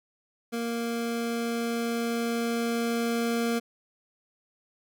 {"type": "tone with level ramp", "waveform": "25% pulse", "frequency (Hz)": 233.1, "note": "A#3", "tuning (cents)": 0, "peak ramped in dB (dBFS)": [-25, -21], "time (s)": [0.52, 3.6], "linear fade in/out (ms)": 20, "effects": []}